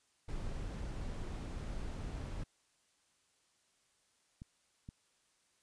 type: noise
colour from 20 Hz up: brown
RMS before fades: -41 dBFS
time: 0.28-2.44 s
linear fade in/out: 10 ms
type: clicks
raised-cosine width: 5 ms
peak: -35 dBFS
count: 2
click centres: 4.419 / 4.889 s
effects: white hiss -74 dBFS RMS until 5.62 s + resampled to 22050 Hz